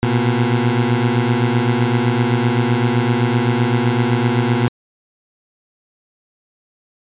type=beating tone pair; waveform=20% pulse; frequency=116.54 / 124.34 Hz; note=A#2 / B2; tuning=0 / +12 cents; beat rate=7.8 Hz; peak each=-12 / -12 dBFS; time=0.03-4.68 s; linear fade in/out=0 ms; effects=resampled to 8000 Hz